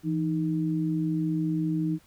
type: tone pair together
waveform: sine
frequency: 165.75 / 311.1 Hz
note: E3 / D#4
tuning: +10 / 0 cents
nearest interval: major seventh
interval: 1090 cents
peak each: -27 dBFS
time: 0.03-1.99 s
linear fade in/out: 50 ms
effects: pink hiss -60 dBFS RMS until 2.06 s